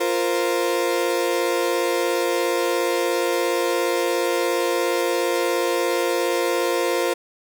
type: chord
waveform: 35% pulse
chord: F suspended fourth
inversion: none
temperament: equal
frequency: 349.2 / 466.2 / 523.3 Hz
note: F4 / Bb4 / C5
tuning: 0 / 0 / 0 cents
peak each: -22 / -23 / -22 dBFS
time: 0-7.14 s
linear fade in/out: 10 ms
effects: none